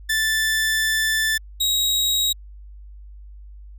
sawtooth tone pair in turn, 1760 / 3812 Hz, A6 / A#7, 0 / +38 cents, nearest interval octave + minor second, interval 1338 cents, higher second, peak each -15 dBFS, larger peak neither, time 0.09-1.38 / 1.6-2.33 s, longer first, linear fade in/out 10 ms, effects added 50 Hz sine -38 dBFS peak until 3.78 s

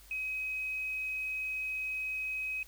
sine tone, 2534 Hz, D#7, 31 cents sharp, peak -33 dBFS, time 0.11-2.63 s, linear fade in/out 2 ms, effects added 50 Hz sine -56 dBFS peak until 2.67 s + white hiss -58 dBFS RMS until 2.67 s

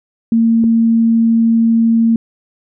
sine tone pair in turn, 228.2 / 228.2 Hz, A#3 / A#3, -37 / -37 cents, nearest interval unison, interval 0 cents, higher neither, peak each -8 dBFS, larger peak neither, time 0.32-0.64 / 0.64-2.16 s, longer second, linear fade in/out 2 ms, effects none

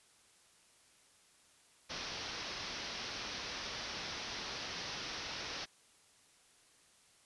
white low-pass noise, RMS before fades -43 dBFS, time 1.89-5.66 s, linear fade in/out 20 ms, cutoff 5900 Hz, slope 96 dB/octave, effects white hiss -66 dBFS RMS until 7.25 s + resampled to 24000 Hz

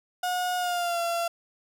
35% pulse tone with pitch glide, 723 to 682.4 Hz, F#5 to F5, -40 to -40 cents, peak -24 dBFS, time 0.23-1.28 s, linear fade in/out 5 ms, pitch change -100 cents, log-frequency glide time 0.57-1 s, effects none

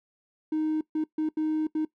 triangle tone bursts at uneven times, 311.1 Hz, D#4, in tune, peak -21 dBFS, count 5, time 0.52-0.81 / 0.95-1.04 / 1.18-1.29 / 1.37-1.67 / 1.75-1.85 s, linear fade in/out 5 ms, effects noise-tail reverb RT60 0.1 s tail -21 dB re dry + tanh soft clip ceiling -20 dBFS

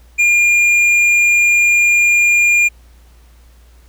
sine tone with hard clipping, 2410 Hz, D7, 44 cents sharp, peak -10 dBFS, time 0.18-2.69 s, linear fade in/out 20 ms, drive 6 dB, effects added 59 Hz sine -42 dBFS peak until 3.88 s + pink hiss -53 dBFS RMS until 3.88 s

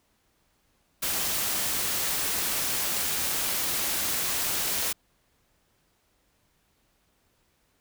white noise, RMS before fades -28 dBFS, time 1.02-4.93 s, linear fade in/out 10 ms, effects pink hiss -69 dBFS RMS until 7.8 s

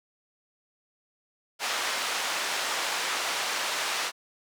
pink band-pass noise, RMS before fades -30 dBFS, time 1.59-4.12 s, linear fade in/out 50 ms, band 820 to 7000 Hz, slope 12 dB/octave, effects none

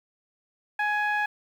sawtooth tone with low-pass filter, 836 Hz, G#5, 11 cents sharp, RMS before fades -26 dBFS, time 0.79-1.26 s, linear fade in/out 5 ms, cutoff 2000 Hz, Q 4.3, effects 9-bit

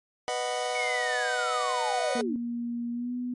sawtooth chord, B major, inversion none, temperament just, 493.9 / 617.4 / 740.8 Hz, B4 / D#5 / F#5, 0 / -14 / +2 cents, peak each -28 / -30 / -27 dBFS, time 0.28-2.21 s, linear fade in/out 0 ms
sine linear sweep, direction down, 2245 to 250.9 Hz, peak -29 dBFS, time 0.75-2.36 s, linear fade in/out 2 ms
sine tone with pitch glide, 237.3 to 246.8 Hz, A#3 to B3, +31 to -1 cents, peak -29 dBFS, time 2.15-3.34 s, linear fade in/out 5 ms, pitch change +68 cents, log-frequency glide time 2.92-3.13 s
effects low-pass 11000 Hz 12 dB/octave + MP3 48 kbps

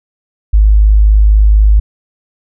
sine tone, 52.1 Hz, G#1, 6 cents sharp, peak -3 dBFS, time 0.53-1.8 s, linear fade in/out 10 ms, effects none

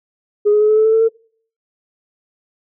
sine tone with pitch steps, 415.3 / 420.4 / 425.5 / 430.7 / 435.9 / 441.3 / 446.7 / 452.1 Hz, G#4 / G#4 / G#4 / A4 / A4 / A4 / A4 / A4, 0 / +21 / +42 / -37 / -16 / +5 / +26 / +47 cents, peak -8 dBFS, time 0.45-1.09 s, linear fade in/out 20 ms, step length 80 ms, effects noise-tail reverb RT60 0.5 s tail -24 dB re dry + tanh soft clip ceiling -5 dBFS

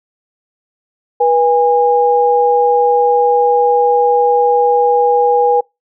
sine tone pair together, 486.2 / 817.7 Hz, B4 / G#5, -27 / -27 cents, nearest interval major sixth, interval 900 cents, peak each -11 dBFS, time 1.2-5.61 s, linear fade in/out 10 ms, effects noise-tail reverb RT60 0.2 s tail -25 dB re dry

